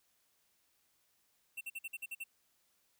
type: tone bursts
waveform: square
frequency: 2700 Hz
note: E7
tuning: 41 cents sharp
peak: -40 dBFS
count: 8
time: 1.57-2.24 s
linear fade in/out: 10 ms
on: 40 ms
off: 50 ms
effects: white hiss -75 dBFS RMS until 2.99 s